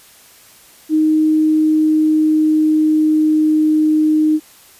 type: tone with pitch glide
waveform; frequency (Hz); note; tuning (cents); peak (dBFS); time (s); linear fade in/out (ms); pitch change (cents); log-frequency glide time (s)
sine; 311.1 to 308.8; D#4 to D#4; 0 to -13; -10; 0.89-4.4; 50; -13; 1.32-3.81
effects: white hiss -45 dBFS RMS until 4.79 s + resampled to 32000 Hz

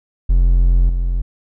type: tone with level steps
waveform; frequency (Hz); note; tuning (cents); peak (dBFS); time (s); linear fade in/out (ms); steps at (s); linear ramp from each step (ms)
triangle; 43.65; F1; 0; -7 / -13; 0.29-1.22; 10; 0.89; 2
effects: none

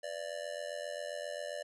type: tone with amplitude modulation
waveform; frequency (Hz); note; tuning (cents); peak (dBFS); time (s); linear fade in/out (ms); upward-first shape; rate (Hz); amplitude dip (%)
square; 587.3; D5; 0; -35; 0.03-1.63; 10; sine; 87.5; 90
effects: resampled to 24000 Hz + 12-bit

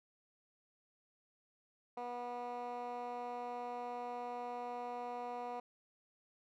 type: tone with band-pass filter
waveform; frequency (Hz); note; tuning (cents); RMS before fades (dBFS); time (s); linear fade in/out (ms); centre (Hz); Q
15% pulse; 243.4; B3; -25; -43; 1.97-5.6; 5; 780; 1.5
effects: none

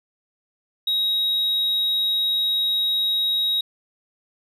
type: tone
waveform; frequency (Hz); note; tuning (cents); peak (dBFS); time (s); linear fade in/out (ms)
sine; 3801; A#7; +33; -16; 0.87-3.61; 5
effects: tanh soft clip ceiling -18 dBFS

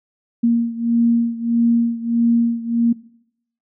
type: beating tone pair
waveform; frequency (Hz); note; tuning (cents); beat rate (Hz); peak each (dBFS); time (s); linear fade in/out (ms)
sine; 233.1 / 234.7; A#3 / A#3; 0 / +12; 1.6; -16 / -19; 0.43-2.93; 10
effects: noise-tail reverb RT60 0.7 s tail -20 dB re dry

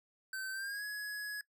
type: tone with pitch glide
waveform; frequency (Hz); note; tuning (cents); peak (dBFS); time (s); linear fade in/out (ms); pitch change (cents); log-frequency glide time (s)
square; 1541 to 1680.5; G6 to G#6; -30 to +20; -39; 0.33-1.41; 2; +150; 0.52-0.84
effects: noise-tail reverb RT60 0.1 s tail -20 dB re dry

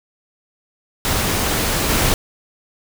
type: noise with level steps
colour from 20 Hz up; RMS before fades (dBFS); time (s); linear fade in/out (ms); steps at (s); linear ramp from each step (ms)
pink; -19 / -17; 1.05-2.14; 0; 1.89; 5
effects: none

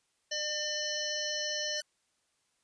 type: harmonic tone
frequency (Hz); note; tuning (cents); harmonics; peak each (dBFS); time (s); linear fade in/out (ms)
601; D5; +40; 1 / 3 / 5 / 7 / 9 / 10; -39 / -39 / -39 / -39 / -39 / -39; 0.31-1.81; 10
type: tone with exponential growth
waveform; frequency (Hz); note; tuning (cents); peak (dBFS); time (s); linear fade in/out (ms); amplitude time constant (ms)
5% pulse; 1498; F#6; +21; -30; 1.69-1.82; 2; 28
effects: white hiss -75 dBFS RMS until 2.63 s + resampled to 22050 Hz

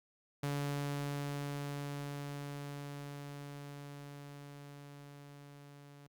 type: tone with level ramp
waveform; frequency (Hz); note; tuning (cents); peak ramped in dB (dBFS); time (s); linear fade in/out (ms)
sawtooth; 143; D3; -46; -30 to -50; 0.43-6.07; 5
effects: Opus 48 kbps

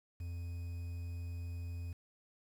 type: tone with quantisation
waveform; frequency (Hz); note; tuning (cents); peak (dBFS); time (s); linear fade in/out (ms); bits
triangle; 86.1; F2; -24; -37; 0.2-1.93; 5; 10
effects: none

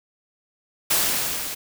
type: noise with level ramp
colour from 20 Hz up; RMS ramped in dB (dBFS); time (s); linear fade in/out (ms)
white; -19 to -31; 0.9-1.55; 10
effects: none

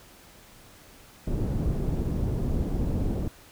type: low-pass noise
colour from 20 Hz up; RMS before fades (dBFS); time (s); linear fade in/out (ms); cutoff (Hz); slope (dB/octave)
pink; -27; 1.27-3.28; 5; 310; 12
effects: pink hiss -52 dBFS RMS until 3.51 s

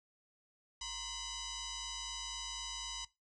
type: tone with frequency modulation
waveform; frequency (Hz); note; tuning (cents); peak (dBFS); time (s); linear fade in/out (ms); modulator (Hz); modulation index
sine; 1048; C6; +2; -40; 0.81-3.05; 5; 996; 6.2
effects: noise-tail reverb RT60 0.2 s tail -18 dB re dry

